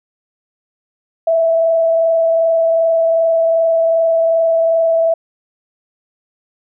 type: tone with frequency modulation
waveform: sine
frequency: 658 Hz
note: E5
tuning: 3 cents flat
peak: -10 dBFS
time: 1.27-5.14 s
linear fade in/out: 5 ms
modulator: 22.6 Hz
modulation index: 0.3
effects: none